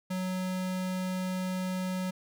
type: tone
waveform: square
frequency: 185 Hz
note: F#3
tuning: in tune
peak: -31 dBFS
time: 0.1-2.11 s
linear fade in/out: 10 ms
effects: none